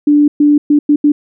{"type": "tone bursts at uneven times", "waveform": "sine", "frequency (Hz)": 293.7, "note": "D4", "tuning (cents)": 0, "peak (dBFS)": -5, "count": 5, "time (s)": [[0.07, 0.28], [0.4, 0.58], [0.7, 0.79], [0.89, 0.96], [1.04, 1.12]], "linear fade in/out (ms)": 5, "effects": []}